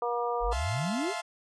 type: harmonic tone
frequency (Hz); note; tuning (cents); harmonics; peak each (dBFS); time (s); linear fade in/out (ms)
239.1; A#3; +44; 2 / 3 / 4 / 5; -31 / -33 / -34 / -35; 0.02-0.53; 2
type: exponential sweep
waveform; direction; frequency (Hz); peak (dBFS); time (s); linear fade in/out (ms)
sine; up; 37.52 to 441.7; -29; 0.4-1.14; 50
type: chord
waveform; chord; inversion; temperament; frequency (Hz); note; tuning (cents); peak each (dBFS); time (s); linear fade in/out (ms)
sawtooth; F major seventh; third; equal with one note detuned; 659.3 / 698.5 / 865.4 / 1046.5; E5 / F5 / A5 / C6; 0 / 0 / -29 / 0; -35 / -32 / -36 / -36; 0.51-1.22; 20
effects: resampled to 22050 Hz